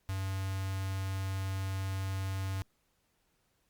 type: tone with notch filter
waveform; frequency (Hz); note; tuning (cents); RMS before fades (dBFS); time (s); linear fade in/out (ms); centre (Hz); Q
square; 96.1; G2; -34; -35; 0.09-2.62; 0; 390; 0.74
effects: pink hiss -75 dBFS RMS until 3.69 s + Opus 48 kbps